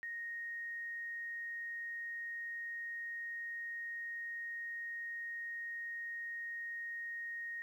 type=tone; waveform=sine; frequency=1864.7 Hz; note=A#6; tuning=in tune; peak=-40 dBFS; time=0.03-7.62 s; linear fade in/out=0 ms; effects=12-bit